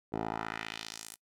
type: tone with band-pass filter sweep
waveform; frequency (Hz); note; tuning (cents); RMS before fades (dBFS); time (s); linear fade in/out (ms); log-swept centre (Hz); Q
10% pulse; 55; A1; 0; -39; 0.12-1.16; 20; 470 to 11000; 1.4
effects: noise-tail reverb RT60 0.1 s tail -23 dB re dry